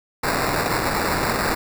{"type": "noise with sample-and-hold", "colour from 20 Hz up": "violet", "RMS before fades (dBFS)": -22, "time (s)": [0.23, 1.55], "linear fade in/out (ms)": 10, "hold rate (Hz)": 3150, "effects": []}